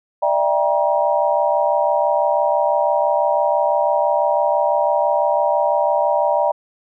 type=chord; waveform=sine; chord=E half-diminished seventh; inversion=third; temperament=just; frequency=593.3 / 659.3 / 791.1 / 949.3 Hz; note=D5 / E5 / G5 / Bb5; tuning=+18 / 0 / +16 / +31 cents; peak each=-18 / -21 / -21 / -20 dBFS; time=0.22-6.52 s; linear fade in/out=10 ms; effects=none